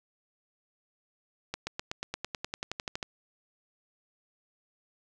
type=accelerating click train; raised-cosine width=0.2 ms; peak=-16 dBFS; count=16; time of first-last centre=1.54-3.028 s; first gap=130 ms; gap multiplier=0.96; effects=none